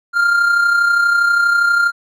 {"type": "tone with amplitude modulation", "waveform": "triangle", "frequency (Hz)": 1398, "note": "F6", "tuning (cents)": 1, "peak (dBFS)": -7, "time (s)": [0.13, 1.92], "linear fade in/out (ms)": 50, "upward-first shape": "sine", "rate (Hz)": 32.4, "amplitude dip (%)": 45, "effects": []}